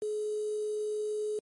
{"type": "tone with quantisation", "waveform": "sine", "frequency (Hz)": 423.5, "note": "G#4", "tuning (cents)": 34, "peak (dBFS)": -30, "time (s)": [0.02, 1.39], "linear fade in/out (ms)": 2, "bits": 8, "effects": ["MP3 48 kbps"]}